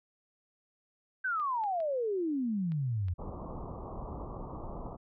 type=exponential sweep; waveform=sine; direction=down; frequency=1575 to 84 Hz; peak=-29 dBFS; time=1.24-3.14 s; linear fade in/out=10 ms
type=clicks; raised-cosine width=0.3 ms; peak=-37 dBFS; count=5; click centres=1.399 / 1.638 / 1.803 / 2.72 / 3.084 s
type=low-pass noise; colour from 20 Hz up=pink; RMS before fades=-41 dBFS; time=3.18-4.97 s; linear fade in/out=20 ms; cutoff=1200 Hz; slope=96 dB/octave
effects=none